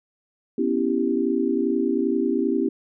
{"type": "chord", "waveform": "sine", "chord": "C# half-diminished seventh", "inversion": "third", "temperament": "equal", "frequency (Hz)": [246.9, 277.2, 329.6, 392], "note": ["B3", "C#4", "E4", "G4"], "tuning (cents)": [0, 0, 0, 0], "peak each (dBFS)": -25, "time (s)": [0.58, 2.69], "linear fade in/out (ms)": 5, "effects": []}